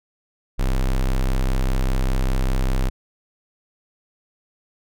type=tone; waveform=square; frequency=32.52 Hz; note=C1; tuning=10 cents flat; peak=-18 dBFS; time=0.58-2.9 s; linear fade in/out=20 ms; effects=none